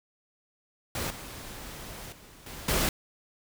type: noise with level steps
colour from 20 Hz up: pink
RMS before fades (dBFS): -32 / -42 / -52 / -42 / -26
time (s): 0.95-2.89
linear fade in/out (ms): 2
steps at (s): 1.1 / 2.12 / 2.46 / 2.68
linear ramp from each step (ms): 5
effects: none